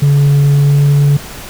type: tone with pitch glide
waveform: sine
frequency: 142.3 to 143.29 Hz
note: C#3 to D3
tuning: +46 to -42 cents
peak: -3 dBFS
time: 0.02-1.17 s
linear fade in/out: 5 ms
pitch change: +12 cents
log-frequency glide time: 0.54-0.86 s
effects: tanh soft clip ceiling -5 dBFS + pink hiss -29 dBFS RMS until 1.49 s